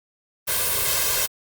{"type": "noise with comb filter", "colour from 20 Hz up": "white", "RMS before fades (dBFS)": -22, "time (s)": [0.47, 1.27], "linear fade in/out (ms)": 20, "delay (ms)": 1.9, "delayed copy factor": 0.95, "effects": ["Opus 32 kbps"]}